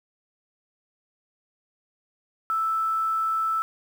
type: tone with quantisation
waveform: sine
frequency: 1318.5 Hz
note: E6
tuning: in tune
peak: -22 dBFS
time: 2.5-3.62 s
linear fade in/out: 0 ms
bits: 8
effects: none